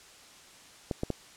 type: clicks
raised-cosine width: 2 ms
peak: -16 dBFS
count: 3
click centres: 0.912 / 1.034 / 1.103 s
effects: white hiss -53 dBFS RMS until 1.36 s + low-pass 8000 Hz 12 dB/octave